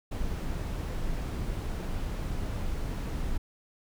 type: noise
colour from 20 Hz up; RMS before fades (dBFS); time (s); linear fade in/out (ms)
brown; -32; 0.11-3.38; 10
effects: none